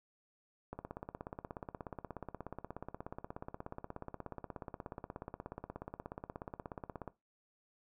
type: click train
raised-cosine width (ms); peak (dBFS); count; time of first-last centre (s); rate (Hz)
1; -28; 107; 0.73-7.077; 16.7
effects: noise-tail reverb RT60 0.2 s tail -17 dB re dry